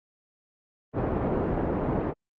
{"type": "low-pass noise", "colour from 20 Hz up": "white", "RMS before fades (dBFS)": -27, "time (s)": [0.93, 2.14], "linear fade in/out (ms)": 50, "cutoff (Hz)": 500, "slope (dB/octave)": 12, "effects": ["low-pass 2000 Hz 12 dB/octave", "Opus 32 kbps"]}